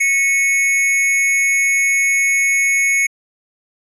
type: tone with amplitude modulation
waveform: square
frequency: 2204 Hz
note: C#7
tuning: 11 cents flat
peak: -11 dBFS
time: 0-3.07 s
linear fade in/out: 10 ms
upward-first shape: sine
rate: 271 Hz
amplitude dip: 50%
effects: resampled to 24000 Hz